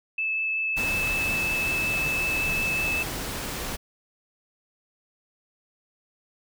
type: tone with vibrato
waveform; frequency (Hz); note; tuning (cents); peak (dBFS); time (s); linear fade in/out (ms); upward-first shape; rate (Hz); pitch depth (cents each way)
sine; 2617; E7; -13; -24; 0.18-3.03; 5; triangle; 5.4; 8
type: noise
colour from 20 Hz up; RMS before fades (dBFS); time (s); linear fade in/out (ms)
pink; -32; 0.76-3.77; 20
effects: none